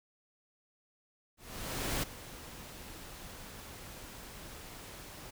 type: noise with ADSR envelope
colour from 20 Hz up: pink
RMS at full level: -33 dBFS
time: 1.37-5.31 s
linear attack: 660 ms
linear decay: 9 ms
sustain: -15 dB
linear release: 13 ms
effects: none